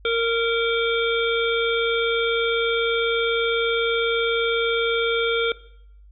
harmonic tone with a mistuned harmonic, 462 Hz, A#4, 16 cents flat, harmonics 1 / 3 / 5 / 7 / 8, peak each -21 / -26 / -28 / -29 / -30 dBFS, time 0.05-5.52 s, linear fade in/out 2 ms, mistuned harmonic 8, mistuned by -61 cents, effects noise-tail reverb RT60 0.7 s tail -18 dB re dry + added 50 Hz sine -45 dBFS peak until 6.11 s

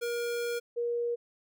square / sine tone pair in turn, 474.7 / 474.7 Hz, A#4 / A#4, +31 / +31 cents, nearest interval unison, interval 0 cents, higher neither, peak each -31 / -28 dBFS, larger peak second, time 0.01-0.6 / 0.76-1.16 s, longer first, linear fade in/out 20 ms, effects none

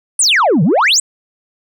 sine exponential two-way sweep, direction down then up, 9956 to 141.7 to 8450 Hz, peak -6 dBFS, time 0.19-1 s, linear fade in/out 5 ms, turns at 0.63 s, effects tanh soft clip ceiling -7 dBFS

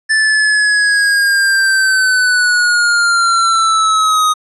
square linear sweep, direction down, 1760 to 1244.5 Hz, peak -10 dBFS, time 0.09-4.34 s, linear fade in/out 20 ms, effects resampled to 24000 Hz

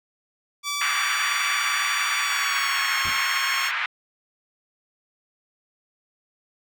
10% pulse tone with pitch glide, 1155 to 1083.9 Hz, D6 to C#6, -29 to -39 cents, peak -17 dBFS, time 0.63-3.72 s, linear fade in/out 50 ms, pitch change -110 cents, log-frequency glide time 2.17-2.97 s
white band-pass noise, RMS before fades -26 dBFS, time 0.81-3.86 s, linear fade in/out 2 ms, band 1200 to 2400 Hz, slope 24 dB/octave
brown noise with exponential decay, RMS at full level -26 dBFS, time 3.05-3.25 s, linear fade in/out 5 ms, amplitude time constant 43 ms
effects high-pass 80 Hz 12 dB/octave

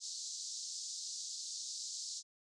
white band-pass noise, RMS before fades -44 dBFS, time 0-2.23 s, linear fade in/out 50 ms, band 4100 to 7400 Hz, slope 48 dB/octave, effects resampled to 24000 Hz

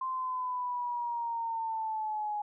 sine linear sweep, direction down, 1046.5 to 830.6 Hz, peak -31 dBFS, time 0.01-2.42 s, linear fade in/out 5 ms, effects none

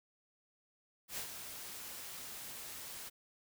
white noise with ADSR envelope, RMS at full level -40 dBFS, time 1.08-3.1 s, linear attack 94 ms, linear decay 95 ms, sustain -7 dB, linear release 22 ms, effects none

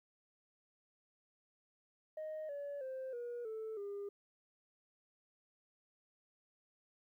sine tone with pitch steps, 622.3 / 570.7 / 523.3 / 479.9 / 440 / 403.5 Hz, D#5 / D5 / C5 / B4 / A4 / G#4, 0 / -50 / 0 / -50 / 0 / -50 cents, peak -39 dBFS, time 2.17-4.09 s, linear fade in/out 5 ms, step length 320 ms, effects tanh soft clip ceiling -39 dBFS + 13-bit

